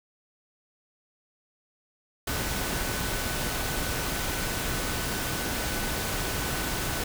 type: tone in noise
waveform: sine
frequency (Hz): 1500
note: F#6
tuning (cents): +23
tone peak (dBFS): -40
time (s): 2.27-7.04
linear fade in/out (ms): 5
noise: pink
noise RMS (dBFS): -30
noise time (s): 2.27-7.04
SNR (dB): -13
effects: none